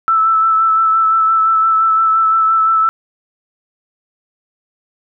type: tone with vibrato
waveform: sine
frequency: 1318.5 Hz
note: E6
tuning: in tune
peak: -9 dBFS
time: 0.08-2.89 s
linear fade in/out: 0 ms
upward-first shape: sine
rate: 5.8 Hz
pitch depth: 19 cents each way
effects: none